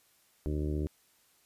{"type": "harmonic tone", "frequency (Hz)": 75.1, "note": "D2", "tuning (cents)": 39, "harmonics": [1, 2, 3, 4, 5, 6, 7, 8], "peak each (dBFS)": [-32, -37, -44, -37, -39, -48, -51, -52], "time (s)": [0.46, 0.87], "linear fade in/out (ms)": 0, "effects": ["white hiss -67 dBFS RMS until 1.45 s", "resampled to 32000 Hz"]}